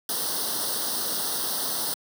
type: noise with comb filter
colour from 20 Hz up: white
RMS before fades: -28 dBFS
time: 0.09-1.94 s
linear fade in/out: 2 ms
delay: 0.21 ms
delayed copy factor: +0.95
effects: high-pass 200 Hz 12 dB/octave